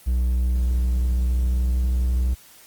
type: tone with pitch glide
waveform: triangle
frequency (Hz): 61.74 to 62.35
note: B1 to B1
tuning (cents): 0 to +17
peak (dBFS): -16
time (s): 0.06-2.35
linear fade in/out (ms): 20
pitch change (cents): +17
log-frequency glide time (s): 1.27-1.86
effects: white hiss -49 dBFS RMS until 2.66 s + Opus 24 kbps